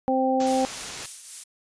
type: harmonic tone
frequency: 261.6 Hz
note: C4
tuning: in tune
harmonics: 1 / 2 / 3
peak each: -24 / -24 / -24 dBFS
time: 0.08-0.65 s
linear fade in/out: 0 ms
type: low-pass noise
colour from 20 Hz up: white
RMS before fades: -38 dBFS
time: 0.4-1.06 s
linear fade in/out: 2 ms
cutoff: 7400 Hz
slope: 96 dB/octave
type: noise with tremolo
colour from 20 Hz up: violet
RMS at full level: -31 dBFS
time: 0.46-1.44 s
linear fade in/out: 10 ms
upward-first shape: triangle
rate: 3.6 Hz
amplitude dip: 50%
effects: resampled to 22050 Hz